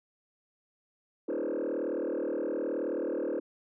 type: tone with frequency modulation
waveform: sine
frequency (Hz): 415.3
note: G#4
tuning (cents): 0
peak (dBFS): -27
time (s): 1.28-3.4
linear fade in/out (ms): 10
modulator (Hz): 39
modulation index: 3.4
effects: tanh soft clip ceiling -28 dBFS